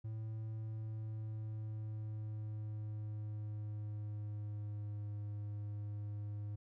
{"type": "tone with pitch glide", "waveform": "triangle", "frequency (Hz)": [110, 103.83], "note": ["A2", "G#2"], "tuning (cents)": [0, 0], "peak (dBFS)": -38, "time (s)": [0.04, 6.56], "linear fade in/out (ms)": 10, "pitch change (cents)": -100, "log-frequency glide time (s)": [0.53, 5.15], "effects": []}